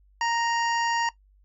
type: harmonic tone with a mistuned harmonic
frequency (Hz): 932.3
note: A#5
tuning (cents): 0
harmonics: 1 / 2 / 3 / 5 / 6 / 7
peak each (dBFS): -24 / -30 / -34 / -38 / -40 / -41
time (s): 0.21-1.09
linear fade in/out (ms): 2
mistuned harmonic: 7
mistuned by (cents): +92
effects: noise-tail reverb RT60 0.1 s tail -17 dB re dry + added 49 Hz sine -56 dBFS peak until 1.44 s